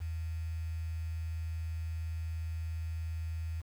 sine tone with quantisation, 81.4 Hz, E2, 21 cents flat, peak -34 dBFS, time 0-3.62 s, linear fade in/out 20 ms, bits 9, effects none

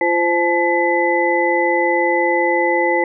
sine tone cluster, 344.6 / 519 / 862 / 2006 Hz, F4 / C5 / A5 / B6, -23 / -14 / -36 / +26 cents, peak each -19 dBFS, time 0.01-3.04 s, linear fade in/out 2 ms, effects none

